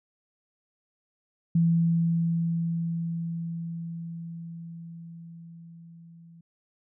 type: tone with level ramp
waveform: sine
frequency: 167.2 Hz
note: E3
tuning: 25 cents sharp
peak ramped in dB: -18 to -48 dBFS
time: 1.55-6.41 s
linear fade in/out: 5 ms
effects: none